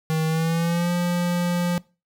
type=tone with pitch glide; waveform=square; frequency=158.9 to 175.3 Hz; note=D#3 to F3; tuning=+37 to +7 cents; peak=-21 dBFS; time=0.1-1.78 s; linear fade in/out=0 ms; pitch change=+170 cents; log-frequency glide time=0.27-0.91 s; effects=noise-tail reverb RT60 0.3 s tail -22 dB re dry